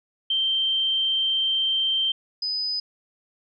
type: tone pair in turn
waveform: sine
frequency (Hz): 3136 / 5001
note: G7 / D#8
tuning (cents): 0 / +8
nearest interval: minor sixth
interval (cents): 808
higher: second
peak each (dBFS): -20 / -24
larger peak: first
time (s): 0.3-2.12 / 2.42-2.8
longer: first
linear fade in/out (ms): 5
effects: none